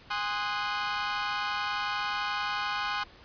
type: chord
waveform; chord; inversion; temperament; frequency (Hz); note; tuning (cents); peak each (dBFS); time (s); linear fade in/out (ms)
sawtooth; Ab dominant seventh; none; equal with one note detuned; 819.2 / 1046.5 / 1244.5 / 1480; Ab5 / C6 / Eb6 / Gb6; -24 / 0 / 0 / 0; -31; 0.1-3.04; 10
effects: pink hiss -53 dBFS RMS until 3.24 s + resampled to 11025 Hz